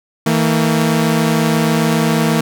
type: tone pair together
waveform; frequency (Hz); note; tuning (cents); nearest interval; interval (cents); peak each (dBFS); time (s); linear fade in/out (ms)
sawtooth; 161.1 / 227.7; E3 / A#3; -39 / -40; tritone; 599; -11; 0.26-2.41; 5
effects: none